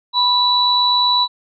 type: tone pair together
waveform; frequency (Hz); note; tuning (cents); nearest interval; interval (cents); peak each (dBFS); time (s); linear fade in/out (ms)
sine; 986 / 3944; B5 / B7; -3 / -3; 2 octaves; 2400; -16 / -14; 0.13-1.28; 50
effects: none